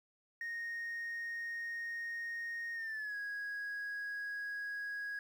sine tone with pitch glide, 1858 to 1655.3 Hz, A#6 to G#6, -6 to -6 cents, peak -36 dBFS, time 0.41-5.19 s, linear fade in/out 2 ms, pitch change -200 cents, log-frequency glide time 2.74-3.16 s, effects tanh soft clip ceiling -37 dBFS + 11-bit

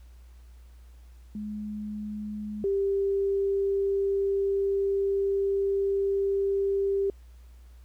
sine tone pair in turn, 210.7 / 394.3 Hz, G#3 / G4, +25 / +10 cents, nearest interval major seventh, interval 1085 cents, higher second, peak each -32 / -23 dBFS, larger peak second, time 1.35-2.64 / 2.64-7.1 s, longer second, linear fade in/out 2 ms, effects added 60 Hz sine -47 dBFS peak until 7.84 s + pink hiss -65 dBFS RMS until 7.84 s

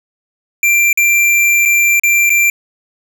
square tone with dropouts, 2362 Hz, D7, 9 cents sharp, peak -9 dBFS, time 0.63-2.5 s, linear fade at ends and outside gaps 2 ms, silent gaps 0.929-0.974 / 1.653-1.657 / 1.997-2.035 / 2.295-2.302 s, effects none

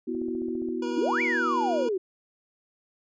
sine chord, B suspended fourth, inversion none, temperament just, 246.9 / 329.3 / 370.4 Hz, B3 / E4 / F#4, 0 / -2 / +2 cents, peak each -32 dBFS, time 0.07-1.89 s, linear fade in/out 10 ms
click train, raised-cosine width 2 ms, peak -33 dBFS, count 9, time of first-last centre 0.15-0.687 s, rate 14.9 Hz
25% pulse tone with vibrato, 480.3 Hz, B4, 48 cents flat, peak -30 dBFS, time 0.82-1.89 s, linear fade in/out 5 ms, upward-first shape sine, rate 19 Hz, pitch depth 17 cents each way
sine exponential two-way sweep, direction up then down, 266.9 to 2395 to 355.8 Hz, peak -24 dBFS, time 0.97-1.98 s, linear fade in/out 10 ms, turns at 1.22 s
effects resampled to 16000 Hz

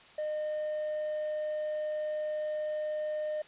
triangle tone with hard clipping, 610 Hz, D#5, 34 cents flat, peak -30 dBFS, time 0.18-3.42 s, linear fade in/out 5 ms, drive 1 dB, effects white hiss -55 dBFS RMS until 3.47 s + resampled to 8000 Hz

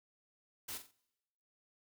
white noise with echo, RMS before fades -43 dBFS, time 0.68-0.78 s, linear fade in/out 10 ms, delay 45 ms, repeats 3, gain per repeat -9 dB, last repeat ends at 0.915 s, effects noise-tail reverb RT60 1.0 s tail -25 dB re dry

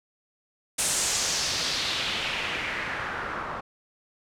white noise with low-pass filter sweep, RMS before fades -29 dBFS, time 0.78-3.61 s, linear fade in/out 10 ms, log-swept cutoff 9000 to 1100 Hz, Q 2.1, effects none

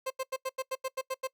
30% pulse tone bursts, 525 Hz, C5, 6 cents sharp, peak -28 dBFS, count 10, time 0.06-1.274 s, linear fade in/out 10 ms, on 44 ms, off 86 ms, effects noise-tail reverb RT60 0.1 s tail -22 dB re dry

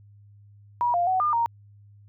sine tone with pitch steps, 963 / 699 / 748 / 1207 / 932 Hz, B5 / F5 / F#5 / D6 / A#5, -44 / +1 / +19 / +47 / -1 cents, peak -20 dBFS, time 0.81-1.46 s, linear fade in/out 0 ms, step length 130 ms, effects added 102 Hz sine -49 dBFS peak until 2.08 s

